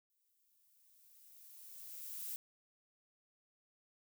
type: noise with exponential growth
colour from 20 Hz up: violet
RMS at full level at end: -42 dBFS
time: 0.1-2.36 s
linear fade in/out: 0 ms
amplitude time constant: 490 ms
effects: none